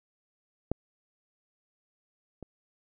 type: clicks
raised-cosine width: 2 ms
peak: -14 / -28 dBFS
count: 2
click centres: 0.716 / 2.427 s
effects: none